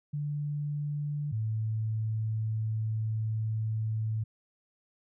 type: tone pair in turn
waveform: sine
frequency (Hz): 146.7 / 109.9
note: D3 / A2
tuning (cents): -2 / -2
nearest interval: perfect fourth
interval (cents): 500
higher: first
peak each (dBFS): -30 / -28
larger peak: second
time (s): 0.13-1.32 / 1.32-4.24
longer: second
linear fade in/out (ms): 10
effects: none